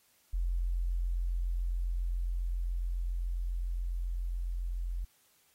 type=tone with level ramp; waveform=sine; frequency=43.65 Hz; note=F1; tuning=in tune; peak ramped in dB=-28 to -32 dBFS; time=0.33-5.05 s; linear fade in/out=10 ms; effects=white hiss -68 dBFS RMS until 5.54 s + AAC 48 kbps